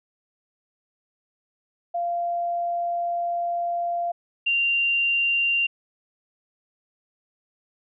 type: tone pair in turn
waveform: sine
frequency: 692 / 2775 Hz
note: F5 / F7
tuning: -16 / -12 cents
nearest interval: 2 octaves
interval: 2404 cents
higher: second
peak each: -23 / -19 dBFS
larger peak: second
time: 1.94-4.12 / 4.46-5.67 s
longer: first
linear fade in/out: 10 ms
effects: none